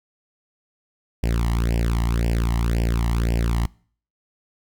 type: tone with flanger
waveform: sawtooth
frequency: 57.6 Hz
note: A#1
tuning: 20 cents flat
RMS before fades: -21 dBFS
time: 1.23-3.66 s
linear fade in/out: 0 ms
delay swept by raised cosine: 0.38 to 1.02 ms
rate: 1.9 Hz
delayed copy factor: +0.95
effects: noise-tail reverb RT60 0.5 s tail -24 dB re dry